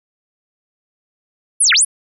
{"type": "linear two-way sweep", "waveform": "sine", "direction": "down then up", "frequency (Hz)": [11040, 1318.5, 11040], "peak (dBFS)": -9, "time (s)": [1.6, 1.85], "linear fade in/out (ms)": 10, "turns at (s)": 1.73, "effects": []}